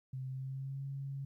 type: tone with pitch glide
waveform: sine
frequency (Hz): 130.81 to 137.55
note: C3 to C#3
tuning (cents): 0 to -13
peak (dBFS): -38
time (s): 0.13-1.25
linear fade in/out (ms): 5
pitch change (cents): +87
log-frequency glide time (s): 0.28-0.84
effects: 13-bit